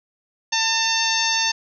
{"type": "harmonic tone", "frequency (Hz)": 899, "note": "A5", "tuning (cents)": 37, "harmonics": [1, 2, 3, 4, 5, 6, 7], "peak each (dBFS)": [-26, -26, -26, -26, -26, -26, -26], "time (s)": [0.52, 1.52], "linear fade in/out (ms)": 10, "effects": []}